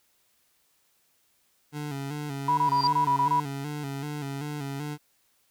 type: tone with vibrato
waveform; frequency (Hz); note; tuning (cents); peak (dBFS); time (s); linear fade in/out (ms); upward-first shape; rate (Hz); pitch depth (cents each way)
25% pulse; 143.3; D3; -42; -28; 1.72-4.98; 50; square; 2.6; 61
type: tone bursts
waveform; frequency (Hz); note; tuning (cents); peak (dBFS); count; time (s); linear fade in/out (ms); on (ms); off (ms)
sine; 978; B5; -17; -20; 8; 2.48-3.401; 5; 95; 23
type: tone with exponential growth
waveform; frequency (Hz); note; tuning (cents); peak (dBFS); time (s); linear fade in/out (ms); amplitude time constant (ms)
sine; 4742; D8; +16; -23; 2.63-2.87; 1; 52
effects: white hiss -68 dBFS RMS until 5.5 s